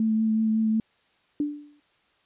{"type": "tone with vibrato", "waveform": "sine", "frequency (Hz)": 220, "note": "A3", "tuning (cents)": 0, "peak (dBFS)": -20, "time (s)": [0, 0.8], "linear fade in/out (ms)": 2, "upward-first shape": "triangle", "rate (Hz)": 5.4, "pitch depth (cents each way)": 18}
{"type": "tone with exponential decay", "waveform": "sine", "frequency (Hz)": 293.7, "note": "D4", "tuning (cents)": 0, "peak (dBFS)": -20, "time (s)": [1.4, 1.8], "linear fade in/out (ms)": 2, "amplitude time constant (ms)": 85}
{"effects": ["white hiss -65 dBFS RMS until 2.25 s", "resampled to 8000 Hz"]}